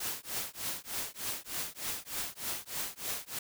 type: noise with tremolo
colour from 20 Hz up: white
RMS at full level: -34 dBFS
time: 0-3.39 s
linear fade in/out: 5 ms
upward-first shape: triangle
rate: 3.3 Hz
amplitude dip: 100%
effects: none